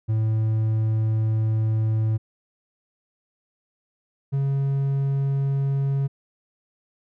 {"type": "tone pair in turn", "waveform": "triangle", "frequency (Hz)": [110, 137.83], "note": ["A2", "C#3"], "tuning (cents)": [0, -10], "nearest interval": "major third", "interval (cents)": 390, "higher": "second", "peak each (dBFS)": [-17, -18], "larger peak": "first", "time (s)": [[0.08, 2.18], [4.32, 6.08]], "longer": "first", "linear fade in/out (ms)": 20, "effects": []}